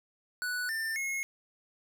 square tone with pitch steps, 1480 / 1790.8 / 2167 Hz, F#6 / A6 / C#7, 0 / +30 / -40 cents, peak -32 dBFS, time 0.42-1.23 s, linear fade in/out 0 ms, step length 270 ms, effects none

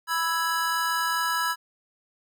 square chord, E major, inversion second, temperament equal, 987.8 / 1318.5 / 1661.2 Hz, B5 / E6 / G#6, 0 / 0 / 0 cents, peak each -29 dBFS, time 0.07-1.56 s, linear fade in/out 50 ms, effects none

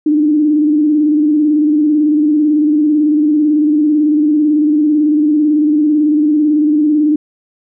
sine tone with vibrato, 301.2 Hz, D4, 44 cents sharp, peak -8 dBFS, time 0.06-7.16 s, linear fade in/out 5 ms, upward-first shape square, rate 18 Hz, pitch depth 42 cents each way, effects none

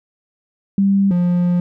sine / triangle tone pair in turn, 197 / 176.46 Hz, G3 / F3, +9 / +18 cents, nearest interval major second, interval 191 cents, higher first, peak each -11 dBFS, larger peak neither, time 0.78-1.11 / 1.11-1.6 s, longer second, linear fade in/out 2 ms, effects none

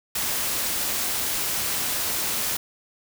white noise, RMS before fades -26 dBFS, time 0.15-2.57 s, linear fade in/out 5 ms, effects none

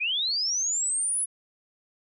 sine linear sweep, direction up, 2349 to 10410 Hz, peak -24 dBFS, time 0-1.26 s, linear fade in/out 20 ms, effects none

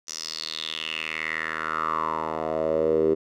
10% pulse tone with band-pass filter sweep, 79.4 Hz, D#2, 36 cents sharp, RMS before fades -27 dBFS, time 0.07-3.15 s, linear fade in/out 20 ms, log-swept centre 6000 to 390 Hz, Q 5.5, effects none

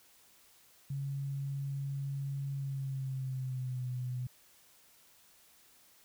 sine tone with pitch glide, 138.59 to 125.63 Hz, C#3 to B2, 0 to +30 cents, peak -34 dBFS, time 0.9-4.27 s, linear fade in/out 5 ms, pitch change -170 cents, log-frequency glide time 2.52-3.89 s, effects white hiss -63 dBFS RMS until 6.04 s

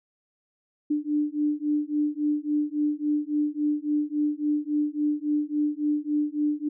sine beating tone pair, 295.6 / 299.2 Hz, D4 / D4, +11 / +32 cents, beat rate 3.6 Hz, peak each -26 dBFS, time 0.9-6.69 s, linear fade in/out 10 ms, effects none

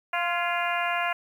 harmonic tone with a mistuned harmonic, 348.1 Hz, F4, 6 cents flat, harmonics 2 / 3 / 4 / 5 / 6 / 7 / 8, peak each -29 / -31 / -32 / -33 / -34 / -34 / -35 dBFS, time 0.13-1.13 s, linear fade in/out 5 ms, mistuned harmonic 5, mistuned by -42 cents, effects 9-bit

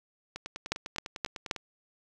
two click trains, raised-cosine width 0.2 ms, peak -11 / -21 dBFS, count 4 / 13, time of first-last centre 0.72-1.512 / 0.36-1.562 s, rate 3.79 / 9.98 Hz, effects none

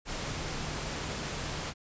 sine tone in noise, 150 Hz, D3, 37 cents sharp, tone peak -44 dBFS, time 0.24-1.73 s, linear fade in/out 50 ms, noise pink, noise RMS -36 dBFS, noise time 0.05-1.74 s, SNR -11 dB, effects resampled to 16000 Hz

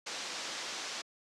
white low-pass noise, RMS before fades -40 dBFS, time 0.06-1.02 s, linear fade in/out 10 ms, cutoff 6500 Hz, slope 24 dB/octave, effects high-pass 300 Hz 12 dB/octave + low-pass 10000 Hz 12 dB/octave

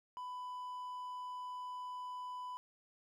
triangle tone, 997 Hz, B5, 16 cents sharp, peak -40 dBFS, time 0.17-2.57 s, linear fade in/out 0 ms, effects none

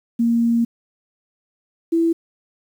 sine tone pair in turn, 233.1 / 331.8 Hz, A#3 / E4, 0 / +11 cents, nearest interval tritone, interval 611 cents, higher second, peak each -14 dBFS, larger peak neither, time 0.19-0.65 / 1.92-2.13 s, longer first, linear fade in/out 10 ms, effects 8-bit

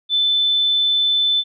sine tone, 3520 Hz, A7, in tune, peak -14 dBFS, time 0.09-1.44 s, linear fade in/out 50 ms, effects none

